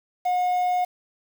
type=tone with quantisation; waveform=triangle; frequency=723 Hz; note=F#5; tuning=40 cents flat; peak=-18 dBFS; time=0.25-0.85 s; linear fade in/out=10 ms; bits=7; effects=none